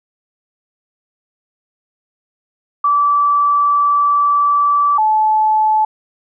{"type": "tone pair in turn", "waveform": "sine", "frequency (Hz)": [1158, 864.7], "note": ["D6", "A5"], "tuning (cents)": [-25, -30], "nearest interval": "perfect fourth", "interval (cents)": 505, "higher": "first", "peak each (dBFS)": -10, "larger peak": "neither", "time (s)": [[2.84, 4.98], [4.98, 5.85]], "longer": "first", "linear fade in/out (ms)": 5, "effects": []}